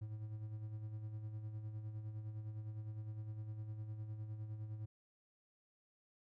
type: tone with tremolo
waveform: triangle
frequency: 107.8 Hz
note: A2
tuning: 35 cents flat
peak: -39 dBFS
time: 0.01-4.86 s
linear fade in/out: 10 ms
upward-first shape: sine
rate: 9.8 Hz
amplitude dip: 50%
effects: none